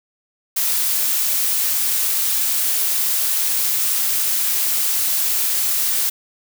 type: noise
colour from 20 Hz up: blue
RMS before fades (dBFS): -19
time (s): 0.56-6.1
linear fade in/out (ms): 10
effects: none